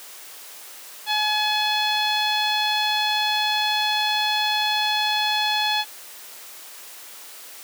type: tone with low-pass filter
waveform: sawtooth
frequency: 849 Hz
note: G#5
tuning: 38 cents sharp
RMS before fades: -22 dBFS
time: 1.06-5.85 s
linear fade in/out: 50 ms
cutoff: 3800 Hz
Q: 6.7
effects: white hiss -41 dBFS RMS until 7.63 s + high-pass 400 Hz 12 dB/octave